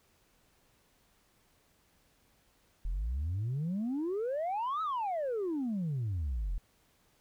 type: exponential two-way sweep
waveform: sine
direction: up then down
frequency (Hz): 38.71 to 1318.5 to 38.71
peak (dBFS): -29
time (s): 2.85-6.58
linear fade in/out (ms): 0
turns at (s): 4.82
effects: tanh soft clip ceiling -29 dBFS + pink hiss -69 dBFS RMS until 7.2 s